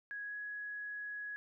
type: tone with pitch glide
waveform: sine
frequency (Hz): 1661.2 to 1674.7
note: G#6 to G#6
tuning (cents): 0 to +14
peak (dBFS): -40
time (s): 0.11-1.36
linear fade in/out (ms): 0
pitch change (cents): +14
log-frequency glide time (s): 0.24-0.35
effects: none